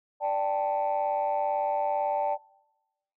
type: chord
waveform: sine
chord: D suspended fourth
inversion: none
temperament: just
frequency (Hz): 587.3 / 783.1 / 881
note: D5 / G5 / A5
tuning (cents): 0 / -2 / +2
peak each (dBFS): -28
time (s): 0.2-2.38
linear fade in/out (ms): 50
effects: noise-tail reverb RT60 1.0 s tail -25 dB re dry + tanh soft clip ceiling -19 dBFS